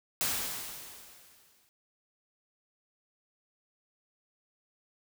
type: noise with exponential decay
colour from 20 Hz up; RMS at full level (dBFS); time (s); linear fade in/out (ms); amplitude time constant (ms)
white; -29; 0.21-1.69; 0; 320
effects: none